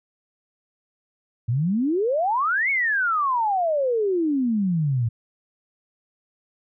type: exponential two-way sweep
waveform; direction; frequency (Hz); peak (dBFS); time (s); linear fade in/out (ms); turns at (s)
sine; up then down; 110 to 2248 to 110; -19; 1.48-5.09; 10; 2.7
effects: none